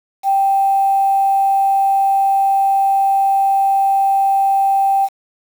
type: tone with quantisation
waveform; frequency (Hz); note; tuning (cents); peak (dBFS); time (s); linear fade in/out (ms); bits
sine; 784; G5; 0; -11; 0.23-5.09; 50; 6
effects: none